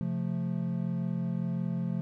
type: chord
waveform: triangle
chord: F major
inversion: second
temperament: equal with one note detuned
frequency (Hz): 132.87 / 174.61 / 220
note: C3 / F3 / A3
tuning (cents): +27 / 0 / 0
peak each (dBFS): -33 / -29 / -34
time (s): 0.01-2.01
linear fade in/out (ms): 0
effects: none